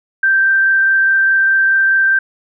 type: tone with frequency modulation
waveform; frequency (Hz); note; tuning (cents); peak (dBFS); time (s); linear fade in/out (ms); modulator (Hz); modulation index
sine; 1568; G6; 0; -9; 0.23-2.19; 5; 24.8; 0.49
effects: none